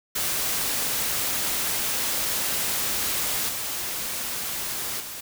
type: noise with level steps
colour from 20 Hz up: white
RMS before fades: -26 / -30 / -36 dBFS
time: 0.15-5.21 s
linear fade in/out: 10 ms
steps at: 3.49 / 5 s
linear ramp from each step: 2 ms
effects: none